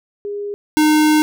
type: tone pair in turn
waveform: sine / square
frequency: 408.5 / 306 Hz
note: G#4 / D#4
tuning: -29 / -29 cents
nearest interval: perfect fourth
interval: 500 cents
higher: first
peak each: -22 / -11 dBFS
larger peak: second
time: 0.25-0.54 / 0.77-1.22 s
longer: second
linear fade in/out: 0 ms
effects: none